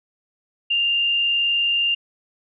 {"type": "tone with frequency modulation", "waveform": "sine", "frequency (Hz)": 2799, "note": "F7", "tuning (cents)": 3, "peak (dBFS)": -17, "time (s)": [0.7, 1.95], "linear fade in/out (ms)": 10, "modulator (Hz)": 40.2, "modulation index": 0.81, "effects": []}